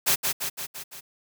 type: noise with echo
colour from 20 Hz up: white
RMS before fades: -21 dBFS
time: 0.06-0.16 s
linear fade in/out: 20 ms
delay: 170 ms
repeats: 5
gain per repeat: -4 dB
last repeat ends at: 1.01 s
effects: none